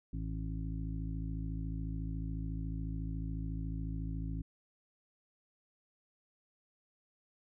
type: harmonic tone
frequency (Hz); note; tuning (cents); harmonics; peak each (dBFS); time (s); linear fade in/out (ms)
54; A1; -32; 1 / 2 / 3 / 5 / 6; -38 / -42 / -42 / -45 / -55; 0.13-4.42; 5
effects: none